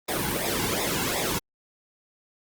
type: noise with flanger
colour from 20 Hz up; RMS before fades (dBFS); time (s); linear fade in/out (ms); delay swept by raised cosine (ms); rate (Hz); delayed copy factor
pink; -27; 0.08-1.39; 10; 0.67 to 1.67; 2.7; -0.85
effects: Opus 32 kbps